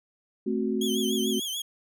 sine chord, F# diminished, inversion first, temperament equal, 220 / 261.6 / 370 Hz, A3 / C4 / F#4, 0 / 0 / 0 cents, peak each -28 / -30 / -29 dBFS, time 0.46-1.4 s, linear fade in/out 10 ms
sawtooth tone with vibrato, 3220 Hz, G7, 46 cents sharp, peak -27 dBFS, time 0.81-1.62 s, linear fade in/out 5 ms, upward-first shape triangle, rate 6.8 Hz, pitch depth 110 cents each way
effects none

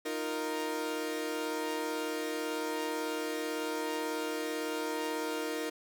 sawtooth chord, Eb suspended second, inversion none, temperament equal, 311.1 / 349.2 / 466.2 Hz, Eb4 / F4 / Bb4, 0 / 0 / 0 cents, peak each -33 / -37 / -32 dBFS, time 0.05-5.7 s, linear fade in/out 10 ms, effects none

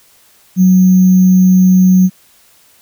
sine tone with sample-and-hold, 185 Hz, F#3, in tune, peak -4 dBFS, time 0.56-2.1 s, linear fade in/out 50 ms, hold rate 6300 Hz, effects white hiss -48 dBFS RMS until 2.81 s

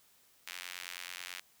sawtooth tone with high-pass filter, 89.2 Hz, F2, 37 cents sharp, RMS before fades -45 dBFS, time 0.47-1.4 s, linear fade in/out 0 ms, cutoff 2200 Hz, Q 1.3, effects white hiss -66 dBFS RMS until 1.6 s

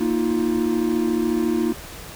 triangle chord, Bb suspended fourth, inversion none, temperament equal with one note detuned, 233.1 / 315.1 / 349.2 Hz, Bb3 / Eb4 / F4, 0 / +22 / 0 cents, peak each -21 dBFS, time 0-1.73 s, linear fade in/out 10 ms, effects pink hiss -38 dBFS RMS until 2.15 s

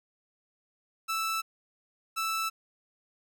sawtooth tone pair in turn, 1319 / 1319 Hz, E6 / E6, +1 / +1 cents, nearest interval unison, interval 0 cents, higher neither, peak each -25 dBFS, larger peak neither, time 1.08-1.42 / 2.16-2.5 s, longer neither, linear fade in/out 20 ms, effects none

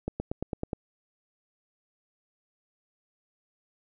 accelerating click train, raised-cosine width 2 ms, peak -17 dBFS, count 7, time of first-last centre 0.08-0.732 s, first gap 120 ms, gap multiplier 0.96, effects none

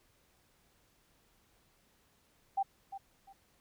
sine tone with echo, 784 Hz, G5, in tune, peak -28 dBFS, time 2.57-2.63 s, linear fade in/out 10 ms, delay 350 ms, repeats 2, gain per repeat -12 dB, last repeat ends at 3.33 s, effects pink hiss -70 dBFS RMS until 3.6 s

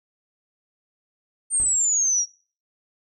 sine exponential sweep, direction down, 8870 to 5588 Hz, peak -18 dBFS, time 1.5-2.26 s, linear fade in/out 50 ms
brown noise with exponential decay, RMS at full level -35 dBFS, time 1.6-1.92 s, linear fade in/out 0 ms, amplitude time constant 69 ms
effects noise-tail reverb RT60 0.4 s tail -22 dB re dry

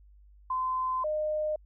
sine tone pair in turn, 1029 / 611.8 Hz, C6 / D#5, -29 / -29 cents, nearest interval major sixth, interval 900 cents, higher first, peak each -27 dBFS, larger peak neither, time 0.5-1.04 / 1.04-1.56 s, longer first, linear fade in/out 5 ms, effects added 50 Hz sine -53 dBFS peak until 1.65 s

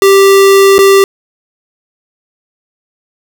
square tone with dropouts, 392 Hz, G4, in tune, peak -3 dBFS, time 0.02-1.04 s, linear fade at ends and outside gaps 1 ms, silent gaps 0.782-0.789 s, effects none

